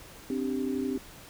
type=chord; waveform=sine; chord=C suspended second; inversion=none; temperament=equal; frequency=261.6 / 293.7 / 392 Hz; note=C4 / D4 / G4; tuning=0 / 0 / 0 cents; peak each=-30 / -34 / -34 dBFS; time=0.3-0.98 s; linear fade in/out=2 ms; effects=pink hiss -49 dBFS RMS until 1.29 s